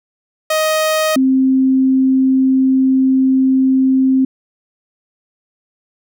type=tone pair in turn; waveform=sawtooth / sine; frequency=626 / 263.2 Hz; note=D#5 / C4; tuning=+10 / +10 cents; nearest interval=octave + minor third; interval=1500 cents; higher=first; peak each=-9 dBFS; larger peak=neither; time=0.5-1.16 / 1.16-4.25 s; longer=second; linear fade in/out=5 ms; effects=none